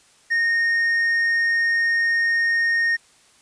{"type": "tone with tanh clipping", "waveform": "sine", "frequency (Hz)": 1848, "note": "A#6", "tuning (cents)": -16, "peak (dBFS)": -18, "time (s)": [0.3, 2.97], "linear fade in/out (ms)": 20, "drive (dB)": 4, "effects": ["white hiss -55 dBFS RMS until 3.41 s", "resampled to 22050 Hz"]}